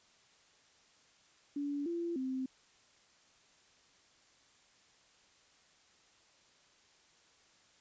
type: tone with pitch steps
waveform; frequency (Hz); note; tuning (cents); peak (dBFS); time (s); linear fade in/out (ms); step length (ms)
sine; 286.5 / 340.8 / 260.9; D4 / F4 / C4; -43 / -42 / -5; -34; 1.56-2.46; 5; 300
effects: white hiss -66 dBFS RMS until 7.8 s + resampled to 16000 Hz